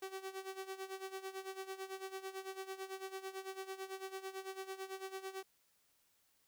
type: tone with tremolo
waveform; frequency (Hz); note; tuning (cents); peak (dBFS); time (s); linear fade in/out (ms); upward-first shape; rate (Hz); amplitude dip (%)
sawtooth; 382.9; G4; -41; -37; 0.02-5.43; 5; sine; 9; 80
effects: white hiss -75 dBFS RMS until 6.47 s